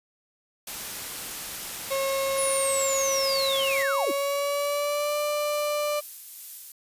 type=noise; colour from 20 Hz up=white; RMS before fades=-35 dBFS; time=0.67-3.83 s; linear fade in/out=5 ms
type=tone with pitch glide; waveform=35% pulse; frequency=543 to 592.1 Hz; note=C#5 to D5; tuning=-36 to +14 cents; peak=-23 dBFS; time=1.9-6.01 s; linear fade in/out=20 ms; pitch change=+150 cents; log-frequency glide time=3.67-5.17 s
type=linear sweep; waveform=sine; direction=down; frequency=10200 to 209.9 Hz; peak=-26 dBFS; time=2.37-4.12 s; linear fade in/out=20 ms
type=noise with tremolo; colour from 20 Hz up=violet; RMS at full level=-37 dBFS; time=3.64-6.72 s; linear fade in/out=2 ms; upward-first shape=sine; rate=2.2 Hz; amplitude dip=25%
effects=resampled to 32000 Hz